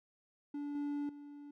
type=tone with level steps; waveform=triangle; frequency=289.1 Hz; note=D4; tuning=27 cents flat; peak=-36 / -33 / -46 dBFS; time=0.54-1.51 s; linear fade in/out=5 ms; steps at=0.75 / 1.09 s; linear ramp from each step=2 ms; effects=none